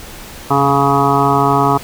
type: harmonic tone with a mistuned harmonic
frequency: 139.9 Hz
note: C#3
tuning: 16 cents sharp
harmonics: 1 / 2 / 3 / 5 / 6 / 7 / 8 / 9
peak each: -18 / -18 / -18 / -18 / -18 / -18 / -18 / -18 dBFS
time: 0.5-1.78 s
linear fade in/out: 10 ms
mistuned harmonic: 1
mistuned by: -40 cents
effects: pink hiss -33 dBFS RMS until 1.83 s